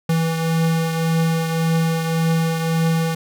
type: beating tone pair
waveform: square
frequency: 163.4 / 165.2 Hz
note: E3 / E3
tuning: -15 / +4 cents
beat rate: 1.8 Hz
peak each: -18 / -27 dBFS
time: 0.09-3.15 s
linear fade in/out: 5 ms
effects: none